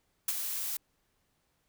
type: noise with ADSR envelope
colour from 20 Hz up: blue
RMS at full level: -28 dBFS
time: 0.28-0.77 s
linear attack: 5 ms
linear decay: 36 ms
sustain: -7 dB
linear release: 4 ms
effects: pink hiss -75 dBFS RMS until 1.68 s